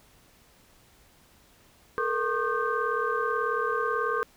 sine tone cluster, 436.8 / 475.1 / 1083 / 1207 / 1556 Hz, A4 / A#4 / C#6 / D6 / G6, -13 / +33 / -41 / +47 / -13 cents, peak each -31 dBFS, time 1.98-4.23 s, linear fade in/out 0 ms, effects tanh soft clip ceiling -13 dBFS + pink hiss -59 dBFS RMS until 4.36 s

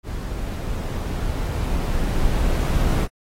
brown noise with level ramp, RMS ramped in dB -28 to -18 dBFS, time 0.03-3.08 s, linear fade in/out 50 ms, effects AAC 48 kbps

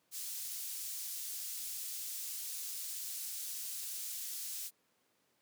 pink high-pass noise, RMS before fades -42 dBFS, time 0.11-4.71 s, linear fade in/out 50 ms, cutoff 6500 Hz, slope 12 dB/octave, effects pink hiss -75 dBFS RMS until 5.41 s + high-pass 200 Hz 12 dB/octave

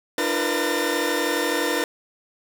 sawtooth tone cluster, 298.3 / 341.5 / 466.6 / 498.6 / 1810 Hz, D4 / F4 / A#4 / B4 / A6, +27 / -39 / +2 / +16 / +48 cents, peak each -24 dBFS, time 0.18-1.84 s, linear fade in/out 2 ms, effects none

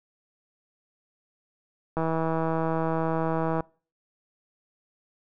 click train, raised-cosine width 1 ms, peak -14 dBFS, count 266, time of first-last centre 1.97-3.606 s, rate 162 Hz, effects noise-tail reverb RT60 0.4 s tail -25 dB re dry

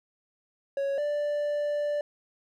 triangle tone pair in turn, 554.4 / 587.4 Hz, C#5 / D5, 0 / 0 cents, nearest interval minor second, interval 100 cents, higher second, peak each -24 dBFS, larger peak neither, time 0.77-0.98 / 0.98-2.01 s, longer second, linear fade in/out 2 ms, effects none

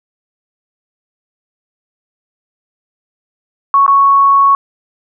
sine tone with dropouts, 1108.7 Hz, C#6, in tune, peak -5 dBFS, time 3.74-4.55 s, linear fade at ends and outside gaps 1 ms, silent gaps 3.864-3.879 s, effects none

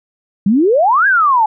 sine exponential two-way sweep, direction up then down, 185 to 1661.2 to 837 Hz, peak -8 dBFS, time 0.46-1.46 s, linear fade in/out 5 ms, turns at 1.07 s, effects none

